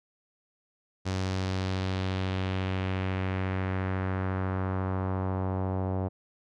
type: tone with low-pass filter sweep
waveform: sawtooth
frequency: 94.1 Hz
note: F#2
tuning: 30 cents sharp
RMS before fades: -30 dBFS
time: 1.05-6.09 s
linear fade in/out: 20 ms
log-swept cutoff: 5900 to 730 Hz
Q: 1.6
effects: none